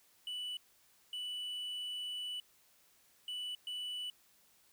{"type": "tone bursts at uneven times", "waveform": "triangle", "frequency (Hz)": 2968, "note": "F#7", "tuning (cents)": 5, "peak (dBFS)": -37, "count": 4, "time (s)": [[0.27, 0.57], [1.13, 2.4], [3.28, 3.55], [3.67, 4.1]], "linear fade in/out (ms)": 2, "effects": ["white hiss -68 dBFS RMS until 4.72 s"]}